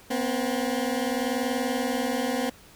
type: tone pair together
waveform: 20% pulse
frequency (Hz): 241.8 / 262.3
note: B3 / C4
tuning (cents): -36 / +4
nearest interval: minor second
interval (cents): 140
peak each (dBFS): -23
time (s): 0.1-2.5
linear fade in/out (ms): 10
effects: pink hiss -52 dBFS RMS until 2.75 s